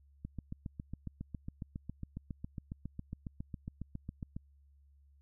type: click train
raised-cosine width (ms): 5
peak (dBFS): -28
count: 31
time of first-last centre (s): 0.25-4.365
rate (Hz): 7.29
effects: added 70 Hz sine -61 dBFS peak until 5.21 s